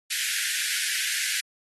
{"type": "high-pass noise", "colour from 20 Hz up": "pink", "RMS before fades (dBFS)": -28, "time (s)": [0.1, 1.41], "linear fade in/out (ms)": 10, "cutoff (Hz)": 1500, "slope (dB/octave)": 96, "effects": ["AAC 32 kbps"]}